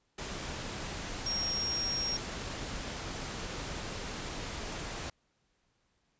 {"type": "tone in noise", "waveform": "sine", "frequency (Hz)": 5580, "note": "F8", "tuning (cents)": -2, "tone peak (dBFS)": -31, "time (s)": [1.26, 2.17], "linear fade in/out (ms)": 5, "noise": "pink", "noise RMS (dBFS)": -39, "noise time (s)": [0.18, 5.1], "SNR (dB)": 5, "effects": ["pink hiss -75 dBFS RMS until 6.19 s", "resampled to 16000 Hz"]}